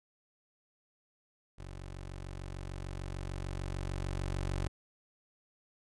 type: tone with level ramp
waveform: 20% pulse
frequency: 46.68 Hz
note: F#1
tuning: 16 cents sharp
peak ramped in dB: -39 to -27 dBFS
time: 1.58-4.68 s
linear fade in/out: 10 ms
effects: resampled to 24000 Hz